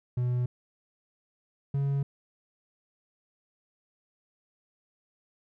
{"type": "tone pair in turn", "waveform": "triangle", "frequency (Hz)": [123.47, 139.36], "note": ["B2", "C#3"], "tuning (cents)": [0, 10], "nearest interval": "major second", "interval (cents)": 210, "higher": "second", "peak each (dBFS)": -23, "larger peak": "neither", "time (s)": [[0.17, 0.46], [1.74, 2.03]], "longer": "neither", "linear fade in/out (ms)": 5, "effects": []}